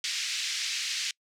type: band-pass noise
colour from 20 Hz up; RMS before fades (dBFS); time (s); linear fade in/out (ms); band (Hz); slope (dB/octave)
white; -32; 0.04-1.11; 2; 2000 to 6100; 24
effects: noise-tail reverb RT60 0.1 s tail -26 dB re dry